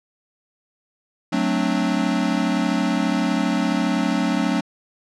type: chord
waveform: square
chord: D dominant seventh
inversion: first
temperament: equal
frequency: 185 / 220 / 261.6 / 293.7 Hz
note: F#3 / A3 / C4 / D4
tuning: 0 / 0 / 0 / 0 cents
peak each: -25 dBFS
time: 1.32-4.61 s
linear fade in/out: 10 ms
effects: low-pass 6000 Hz 12 dB/octave